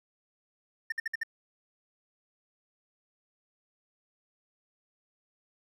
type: tone bursts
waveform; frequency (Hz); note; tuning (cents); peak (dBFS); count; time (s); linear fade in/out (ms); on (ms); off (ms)
triangle; 1807; A6; +46; -27; 5; 0.9-1.234; 5; 22; 56
effects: none